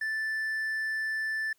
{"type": "tone", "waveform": "triangle", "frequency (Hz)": 1760, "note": "A6", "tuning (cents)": 0, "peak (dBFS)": -27, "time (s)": [0.01, 1.53], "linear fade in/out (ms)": 5, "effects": ["white hiss -70 dBFS RMS until 1.58 s"]}